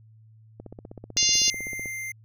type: click train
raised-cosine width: 2 ms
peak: -26 dBFS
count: 21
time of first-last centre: 0.6-1.858 s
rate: 15.9 Hz
type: harmonic tone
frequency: 698.5 Hz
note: F5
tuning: in tune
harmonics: 3 / 4 / 5 / 6 / 7 / 8 / 9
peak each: -35 / -27 / -31 / -28 / -25 / -27 / -23 dBFS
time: 1.17-1.5 s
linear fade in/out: 0 ms
type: tone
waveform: square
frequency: 2093 Hz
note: C7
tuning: in tune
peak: -32 dBFS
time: 1.33-2.12 s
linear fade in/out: 5 ms
effects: added 110 Hz sine -50 dBFS peak until 2.24 s